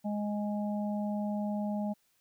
harmonic tone, 207.7 Hz, G#3, in tune, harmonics 1 / 3 / 4, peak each -31 / -39 / -42 dBFS, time 0.04-1.94 s, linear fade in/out 20 ms, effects white hiss -72 dBFS RMS until 2.2 s

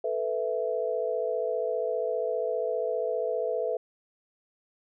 sine chord, A suspended second, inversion none, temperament just, 440 / 495 / 660 Hz, A4 / B4 / E5, 0 / +4 / +2 cents, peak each -31 / -30 / -31 dBFS, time 0.04-3.77 s, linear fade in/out 5 ms, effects none

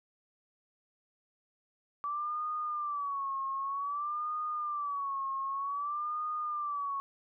sine tone with vibrato, 1152 Hz, D6, 34 cents flat, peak -32 dBFS, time 2.04-7 s, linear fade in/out 0 ms, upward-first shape sine, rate 0.53 Hz, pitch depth 110 cents each way, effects none

